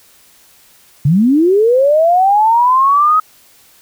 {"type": "linear sweep", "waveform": "sine", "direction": "up", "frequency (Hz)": [131.3, 1275], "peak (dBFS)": -7, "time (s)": [1.05, 3.2], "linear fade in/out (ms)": 5, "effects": ["white hiss -47 dBFS RMS until 3.81 s"]}